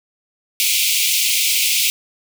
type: high-pass noise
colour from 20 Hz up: pink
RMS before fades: -17 dBFS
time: 0.6-1.9 s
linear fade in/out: 0 ms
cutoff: 2200 Hz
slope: 96 dB/octave
effects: none